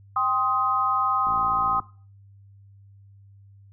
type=chord; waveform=sine; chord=C minor; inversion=second; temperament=just; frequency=784.9 / 1046.5 / 1255.8 Hz; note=G5 / C6 / Eb6; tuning=+2 / 0 / +16 cents; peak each=-28 / -26 / -22 dBFS; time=0.16-1.8 s; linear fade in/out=5 ms
type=click train; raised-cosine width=3 ms; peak=-28 dBFS; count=31; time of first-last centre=1.27-1.802 s; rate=56.4 Hz
effects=noise-tail reverb RT60 0.4 s tail -18 dB re dry + added 99 Hz sine -48 dBFS peak until 3.72 s